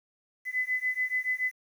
sine beating tone pair, 2009 / 2016 Hz, B6 / B6, +29 / +35 cents, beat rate 7 Hz, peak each -30 dBFS, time 0.45-1.52 s, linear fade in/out 50 ms, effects 9-bit

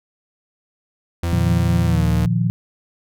40% pulse tone with pitch glide, 85.1 to 77.14 Hz, F2 to D#2, -44 to -14 cents, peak -18 dBFS, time 1.23-2.26 s, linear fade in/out 5 ms, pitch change -170 cents, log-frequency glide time 1.85-2.05 s
sine chord, Bb suspended fourth, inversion none, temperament equal with one note detuned, 116.54 / 153.42 / 174.61 Hz, Bb2 / Eb3 / F3, 0 / -24 / 0 cents, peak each -19 / -23 / -19 dBFS, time 1.33-2.5 s, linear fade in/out 0 ms
effects none

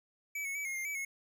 square tone with pitch steps, 2296 / 2199 / 2290 / 2148 / 2113 / 2293 / 2178 Hz, D7 / C#7 / D7 / C7 / C7 / D7 / C#7, -40 / -14 / -44 / +45 / +16 / -42 / -31 cents, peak -36 dBFS, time 0.35-1.05 s, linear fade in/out 5 ms, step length 100 ms, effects none

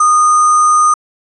sine tone with sample-and-hold, 1230 Hz, D#6, 20 cents flat, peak -6 dBFS, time 0-0.94 s, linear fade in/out 5 ms, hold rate 7350 Hz, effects resampled to 24000 Hz

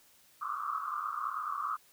white band-pass noise, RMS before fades -36 dBFS, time 0.41-1.77 s, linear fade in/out 10 ms, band 1100 to 1300 Hz, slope 96 dB/octave, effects white hiss -63 dBFS RMS until 1.92 s

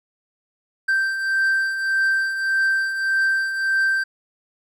triangle beating tone pair, 1564 / 1565.7 Hz, G6 / G6, -4 / -3 cents, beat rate 1.7 Hz, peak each -25 / -17 dBFS, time 0.88-4.04 s, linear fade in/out 10 ms, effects none

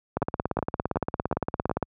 two click trains, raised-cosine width 1 ms, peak -11 / -11 dBFS, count 5 / 30, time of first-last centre 0.22-1.696 / 0.17-1.827 s, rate 2.71 / 17.5 Hz, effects high-pass 60 Hz 12 dB/octave

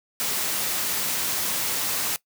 white noise, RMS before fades -26 dBFS, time 0.2-2.16 s, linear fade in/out 0 ms, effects noise-tail reverb RT60 0.1 s tail -20 dB re dry + high-pass 100 Hz 12 dB/octave

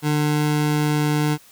25% pulse tone, 149.8 Hz, D3, 35 cents sharp, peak -14 dBFS, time 0.02-1.38 s, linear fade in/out 50 ms, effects white hiss -50 dBFS RMS until 1.51 s

